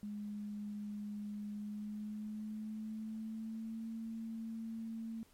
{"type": "tone with pitch glide", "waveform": "sine", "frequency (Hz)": [207.7, 225.2], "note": ["G#3", "A3"], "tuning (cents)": [0, 40], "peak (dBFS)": -40, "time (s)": [0.03, 5.23], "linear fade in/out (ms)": 0, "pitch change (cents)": 140, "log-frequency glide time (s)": [1.53, 3.88], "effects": ["pink hiss -68 dBFS RMS until 5.33 s", "MP3 64 kbps"]}